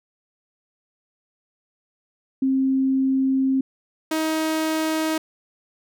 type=tone pair in turn; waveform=sine / sawtooth; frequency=265.9 / 316.2 Hz; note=C4 / D#4; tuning=+28 / +28 cents; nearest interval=minor third; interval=300 cents; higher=second; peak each=-17 dBFS; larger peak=neither; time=2.42-3.61 / 4.11-5.18 s; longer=first; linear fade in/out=5 ms; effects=none